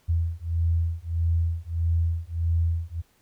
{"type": "beating tone pair", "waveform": "sine", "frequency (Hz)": [82.7, 84.3], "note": ["E2", "E2"], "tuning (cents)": [6, 39], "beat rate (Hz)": 1.6, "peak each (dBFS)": -25, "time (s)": [0.08, 3.02], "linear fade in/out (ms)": 20, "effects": ["pink hiss -64 dBFS RMS until 3.21 s"]}